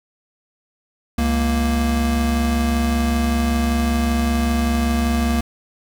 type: tone pair together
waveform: square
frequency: 69.3 / 233.1 Hz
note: C#2 / A#3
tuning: 0 / 0 cents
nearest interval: octave + major sixth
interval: 2100 cents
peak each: -20 dBFS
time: 1.18-5.41 s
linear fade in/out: 5 ms
effects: none